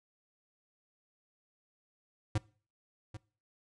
square tone with echo, 106.3 Hz, G#2, 41 cents sharp, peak -28 dBFS, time 2.35-2.38 s, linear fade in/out 5 ms, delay 790 ms, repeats 1, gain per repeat -14 dB, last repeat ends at 3.17 s, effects noise-tail reverb RT60 0.4 s tail -22 dB re dry + resampled to 22050 Hz

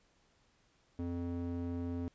square tone with band-pass filter, 86.5 Hz, F2, 16 cents flat, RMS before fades -38 dBFS, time 0.99-2.08 s, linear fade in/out 0 ms, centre 250 Hz, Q 1.4, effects pink hiss -71 dBFS RMS until 2.14 s + resampled to 16000 Hz

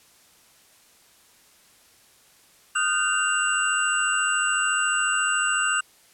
sine tone cluster, 1242 / 1443 / 1537 / 2789 / 7930 Hz, D#6 / F#6 / G6 / F7 / B8, -3 / -44 / -35 / -3 / +6 cents, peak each -27 dBFS, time 2.75-5.81 s, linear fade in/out 10 ms, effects white hiss -56 dBFS RMS until 6.13 s + low-pass 12000 Hz 12 dB/octave

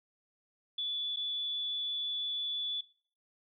sine tone with dropouts, 3451 Hz, A7, 34 cents flat, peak -32 dBFS, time 0.78-2.81 s, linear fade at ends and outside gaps 5 ms, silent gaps 1.162-1.169 s, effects noise-tail reverb RT60 0.5 s tail -19 dB re dry

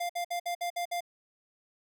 square tone bursts, 698.5 Hz, F5, in tune, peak -31 dBFS, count 7, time 0-1.007 s, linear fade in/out 10 ms, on 95 ms, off 57 ms, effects none

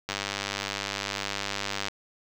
click train, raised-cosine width 0.2 ms, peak -12 dBFS, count 180, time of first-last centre 0.09-1.884 s, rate 99.8 Hz, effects 7-bit

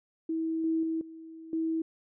sine tone with level steps, 323.7 Hz, E4, 31 cents flat, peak -28 / -25 / -28 / -43 / -27 dBFS, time 0.29-1.82 s, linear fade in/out 5 ms, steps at 0.64 / 0.83 / 1.01 / 1.53 s, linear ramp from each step 2 ms, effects none

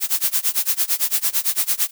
blue noise with tremolo, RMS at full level -17 dBFS, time 0-1.91 s, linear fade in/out 50 ms, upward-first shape sine, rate 8.9 Hz, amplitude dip 95%, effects none

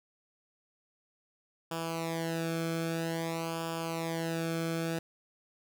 sawtooth tone with flanger, 164.81 Hz, E3, in tune, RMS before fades -34 dBFS, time 1.71-4.99 s, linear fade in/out 5 ms, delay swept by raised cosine 0.49 to 1.06 ms, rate 0.51 Hz, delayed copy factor -0.85, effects none

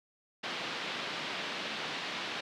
white band-pass noise, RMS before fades -38 dBFS, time 0.43-2.41 s, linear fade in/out 10 ms, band 150 to 3900 Hz, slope 24 dB/octave, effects none

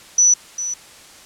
sine tone with echo, 5940 Hz, F#8, 6 cents sharp, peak -9 dBFS, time 0.18-0.34 s, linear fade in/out 5 ms, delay 400 ms, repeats 1, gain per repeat -12 dB, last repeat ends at 0.74 s, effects white hiss -43 dBFS RMS until 1.25 s + low-pass 9000 Hz 12 dB/octave

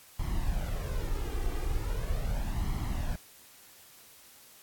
brown noise with flanger, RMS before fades -31 dBFS, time 0.19-3.16 s, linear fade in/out 5 ms, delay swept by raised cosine 0.95 to 2.55 ms, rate 0.39 Hz, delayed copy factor +0.65, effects white hiss -55 dBFS RMS until 4.62 s + AAC 64 kbps

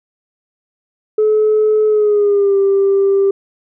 sine tone with pitch glide, 429.3 to 393.7 Hz, A4 to G4, -43 to +8 cents, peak -8 dBFS, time 1.18-3.31 s, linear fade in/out 5 ms, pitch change -149 cents, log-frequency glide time 1.87-2.57 s, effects tanh soft clip ceiling -6 dBFS

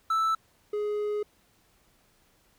triangle tone pair in turn, 1318.5 / 417.8 Hz, E6 / G#4, 0 / +10 cents, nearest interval octave + minor sixth, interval 1990 cents, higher first, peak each -21 / -25 dBFS, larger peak first, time 0.1-0.35 / 0.73-1.23 s, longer second, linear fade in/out 5 ms, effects pink hiss -65 dBFS RMS until 2.58 s

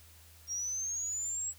sine linear sweep, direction up, 5588 to 7750 Hz, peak -33 dBFS, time 0.47-1.54 s, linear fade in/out 50 ms, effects added 81 Hz sine -57 dBFS peak until 1.58 s + white hiss -59 dBFS RMS until 1.58 s

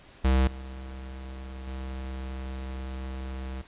square tone with level steps, 65.41 Hz, C2, in tune, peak -20 / -38 / -34 dBFS, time 0.24-3.62 s, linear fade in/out 10 ms, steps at 0.47 / 1.67 s, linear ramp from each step 5 ms, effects pink hiss -53 dBFS RMS until 3.67 s + resampled to 8000 Hz

